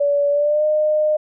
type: tone with pitch glide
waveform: sine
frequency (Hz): 573 to 610.6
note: D5 to D#5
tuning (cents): -43 to -33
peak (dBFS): -14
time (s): 0-1.17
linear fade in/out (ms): 10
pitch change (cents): +110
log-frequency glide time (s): 0.3-0.65
effects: none